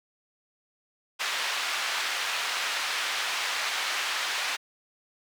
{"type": "band-pass noise", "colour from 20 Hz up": "white", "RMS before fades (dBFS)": -30, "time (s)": [1.19, 4.57], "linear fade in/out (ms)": 20, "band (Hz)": [920, 3400], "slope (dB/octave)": 12, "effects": []}